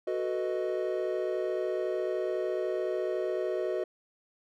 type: chord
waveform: triangle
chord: B dominant seventh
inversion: second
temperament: equal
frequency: 370 / 440 / 493.9 / 622.3 Hz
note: F#4 / A4 / B4 / D#5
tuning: 0 / 0 / 0 / 0 cents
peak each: -30 / -35 / -34 / -32 dBFS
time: 0.07-3.84 s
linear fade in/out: 5 ms
effects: none